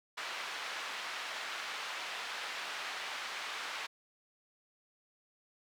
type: band-pass noise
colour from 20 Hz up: pink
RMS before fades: -41 dBFS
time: 0.17-3.87 s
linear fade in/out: 10 ms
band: 1100 to 3800 Hz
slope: 12 dB/octave
effects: none